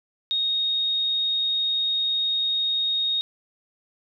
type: tone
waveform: sine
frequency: 3729 Hz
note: A#7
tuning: in tune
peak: -21 dBFS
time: 0.31-3.21 s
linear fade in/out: 0 ms
effects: none